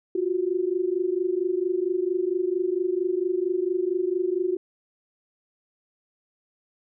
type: tone pair together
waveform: sine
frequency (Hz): 351 / 375.4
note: F4 / F#4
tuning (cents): +9 / +25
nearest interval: minor second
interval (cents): 116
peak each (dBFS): -25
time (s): 0.15-4.57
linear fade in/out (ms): 5
effects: none